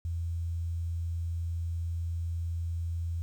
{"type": "tone", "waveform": "sine", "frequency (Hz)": 84.2, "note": "E2", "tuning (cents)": 37, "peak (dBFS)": -30, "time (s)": [0.05, 3.22], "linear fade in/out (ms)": 0, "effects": ["10-bit"]}